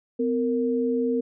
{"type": "tone pair together", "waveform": "sine", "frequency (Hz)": [253.6, 462.2], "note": ["B3", "A#4"], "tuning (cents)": [46, -15], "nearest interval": "minor seventh", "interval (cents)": 1039, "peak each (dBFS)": [-24, -24], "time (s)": [0.19, 1.21], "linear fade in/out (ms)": 10, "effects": []}